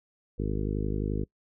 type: harmonic tone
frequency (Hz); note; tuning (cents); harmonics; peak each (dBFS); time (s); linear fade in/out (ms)
51.5; G#1; -14; 1 / 2 / 3 / 4 / 5 / 6 / 7 / 8 / 9; -31 / -34 / -36 / -37 / -38 / -39 / -39 / -40 / -41; 0.38-1.25; 20
effects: noise-tail reverb RT60 0.1 s tail -24 dB re dry